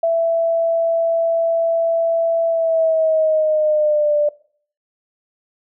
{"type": "tone with pitch glide", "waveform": "sine", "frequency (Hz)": [664, 591.6], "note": ["E5", "D5"], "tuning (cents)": [12, 13], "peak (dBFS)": -13, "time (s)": [0.03, 4.29], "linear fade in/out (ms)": 5, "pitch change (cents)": -199, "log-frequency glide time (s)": [2.48, 4.16], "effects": ["noise-tail reverb RT60 0.5 s tail -20 dB re dry"]}